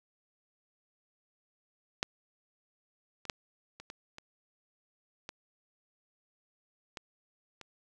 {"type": "clicks", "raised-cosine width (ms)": 0.2, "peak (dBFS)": [-12, -29, -13, -29, -26, -28, -23, -23, -29], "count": 9, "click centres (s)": [2.029, 3.253, 3.298, 3.8, 3.901, 4.184, 5.291, 6.972, 7.613], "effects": []}